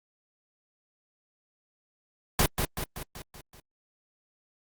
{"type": "noise with echo", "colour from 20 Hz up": "pink", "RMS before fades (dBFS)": -22, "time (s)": [2.39, 2.46], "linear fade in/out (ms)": 2, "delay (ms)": 190, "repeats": 6, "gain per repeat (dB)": -5, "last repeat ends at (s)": 3.6, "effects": ["Opus 48 kbps"]}